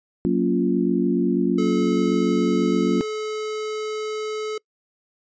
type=chord; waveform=sine; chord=Gb major seventh; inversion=none; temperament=equal with one note detuned; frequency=185 / 233.1 / 279.6 / 349.2 Hz; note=Gb3 / Bb3 / Db4 / F4; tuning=0 / 0 / +15 / 0 cents; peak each=-23 dBFS; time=0.25-3.01 s; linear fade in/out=0 ms
type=tone; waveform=square; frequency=430 Hz; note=A4; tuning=40 cents flat; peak=-26 dBFS; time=1.58-4.58 s; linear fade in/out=5 ms
effects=noise-tail reverb RT60 0.1 s tail -25 dB re dry + resampled to 16000 Hz